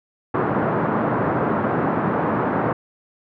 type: band-pass noise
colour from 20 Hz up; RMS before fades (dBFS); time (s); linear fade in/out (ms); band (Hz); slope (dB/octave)
pink; -21; 0.34-2.73; 5; 130 to 1400; 24
effects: none